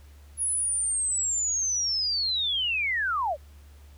sine linear sweep, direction down, 10548 to 523.3 Hz, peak -24 dBFS, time 0.37-3.37 s, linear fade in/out 50 ms, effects added 72 Hz sine -47 dBFS peak until 3.97 s + pink hiss -60 dBFS RMS until 3.97 s

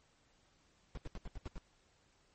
brown noise bursts, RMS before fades -42 dBFS, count 7, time 0.95-1.579 s, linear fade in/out 0 ms, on 23 ms, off 78 ms, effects pink hiss -71 dBFS RMS until 2.34 s + MP3 32 kbps

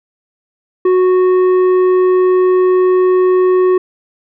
sine tone with tanh clipping, 368.2 Hz, F#4, 8 cents flat, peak -9 dBFS, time 0.85-3.78 s, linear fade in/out 5 ms, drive 8 dB, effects none

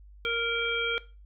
harmonic tone with a mistuned harmonic, 465.5 Hz, A#4, 2 cents flat, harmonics 1 / 3 / 5 / 7, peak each -32 / -32 / -32 / -32 dBFS, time 0.25-0.98 s, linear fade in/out 0 ms, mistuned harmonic 7, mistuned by -18 cents, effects noise-tail reverb RT60 0.3 s tail -17 dB re dry + added 50 Hz sine -48 dBFS peak until 1.25 s

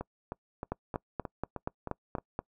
two click trains, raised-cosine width 1 ms, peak -22 / -18 dBFS, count 8 / 8, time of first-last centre 0.01-2.184 / 0.72-2.391 s, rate 3.22 / 4.19 Hz, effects noise-tail reverb RT60 0.1 s tail -25 dB re dry

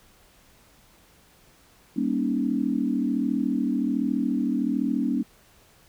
sine chord, Eb dominant seventh, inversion first, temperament equal with one note detuned, 196 / 235.9 / 277.2 / 311.1 Hz, G3 / Bb3 / Db4 / Eb4, 0 / +21 / 0 / 0 cents, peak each -30 / -26 / -26 / -31 dBFS, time 1.96-5.23 s, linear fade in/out 10 ms, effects pink hiss -57 dBFS RMS until 5.88 s

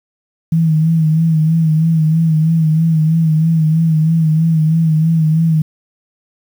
sine tone with vibrato, 160 Hz, D#3, 49 cents sharp, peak -9 dBFS, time 0.52-5.62 s, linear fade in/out 5 ms, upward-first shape sine, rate 3.1 Hz, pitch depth 53 cents each way, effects 7-bit

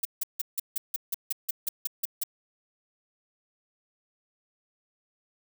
violet noise bursts, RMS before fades -28 dBFS, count 13, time 0.03-2.236 s, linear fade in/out 5 ms, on 22 ms, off 160 ms, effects none

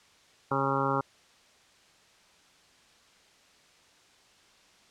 harmonic tone, 136.7 Hz, C#3, 24 cents flat, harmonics 1 / 2 / 3 / 4 / 6 / 7 / 8 / 9 / 10, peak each -34 / -34 / -34 / -34 / -34 / -34 / -34 / -34 / -34 dBFS, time 0.51-1.01 s, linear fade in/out 5 ms, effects white hiss -60 dBFS RMS until 4.9 s + low-pass 6000 Hz 12 dB/octave

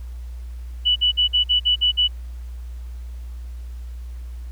sine tone bursts, 2960 Hz, F#7, in tune, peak -14 dBFS, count 8, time 0.85-2.08 s, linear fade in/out 20 ms, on 110 ms, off 50 ms, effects added 60 Hz sine -30 dBFS peak until 4.51 s + pink hiss -55 dBFS RMS until 4.51 s

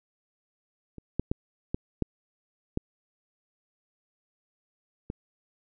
clicks, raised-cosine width 3 ms, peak -29 / -13 / -13 / -15 / -12 / -14 / -20 dBFS, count 7, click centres 0.983 / 1.196 / 1.315 / 1.745 / 2.023 / 2.774 / 5.101 s, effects none

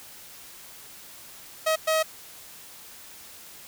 sawtooth tone bursts at uneven times, 635 Hz, D#5, 35 cents sharp, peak -17 dBFS, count 2, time 1.66-1.76 / 1.87-2.03 s, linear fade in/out 10 ms, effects white hiss -46 dBFS RMS until 3.67 s

